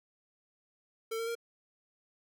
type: tone with pitch steps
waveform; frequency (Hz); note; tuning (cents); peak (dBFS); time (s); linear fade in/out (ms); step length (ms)
square; 449 / 457.1 / 465.4; A4 / A#4 / A#4; +35 / -34 / -3; -34; 1.11-1.353; 10; 81
effects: none